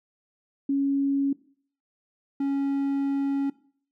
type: tone pair in turn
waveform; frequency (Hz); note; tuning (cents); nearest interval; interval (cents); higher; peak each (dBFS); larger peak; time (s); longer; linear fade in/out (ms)
sine / triangle; 277.2 / 277.2; C#4 / C#4; 0 / 0; unison; 0; neither; -21; neither; 0.69-1.33 / 2.4-3.5; second; 5
effects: noise-tail reverb RT60 0.5 s tail -19 dB re dry